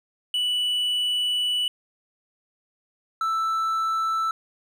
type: tone pair in turn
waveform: triangle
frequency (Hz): 2960 / 1322.3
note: F#7 / E6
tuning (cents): 0 / +5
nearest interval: octave + major second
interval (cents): 1395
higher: first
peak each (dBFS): -20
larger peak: neither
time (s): 0.34-1.68 / 3.21-4.31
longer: first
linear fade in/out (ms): 2
effects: none